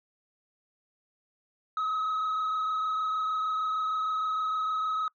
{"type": "tone with frequency modulation", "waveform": "sine", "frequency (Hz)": 1276, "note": "D#6", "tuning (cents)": 43, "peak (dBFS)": -24, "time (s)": [1.77, 5.08], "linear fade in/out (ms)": 2, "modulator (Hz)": 26.5, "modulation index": 0.8, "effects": ["noise-tail reverb RT60 0.1 s tail -25 dB re dry", "tanh soft clip ceiling -26 dBFS"]}